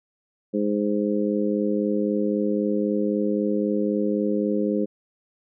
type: harmonic tone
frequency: 103.83 Hz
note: G#2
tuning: in tune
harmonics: 2 / 3 / 4 / 5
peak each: -24 / -26 / -27 / -28 dBFS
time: 0.53-4.86 s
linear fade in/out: 20 ms
effects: none